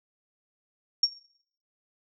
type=tone with exponential decay; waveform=sine; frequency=5530 Hz; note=F8; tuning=18 cents flat; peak=-15 dBFS; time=1.03-1.13 s; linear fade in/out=5 ms; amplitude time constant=21 ms; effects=noise-tail reverb RT60 0.6 s tail -18 dB re dry